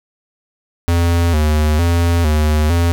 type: tone with vibrato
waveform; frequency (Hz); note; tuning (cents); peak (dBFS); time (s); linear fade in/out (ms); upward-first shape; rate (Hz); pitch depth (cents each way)
square; 80.7; E2; -36; -12; 0.88-2.92; 0; square; 1.1; 97
effects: none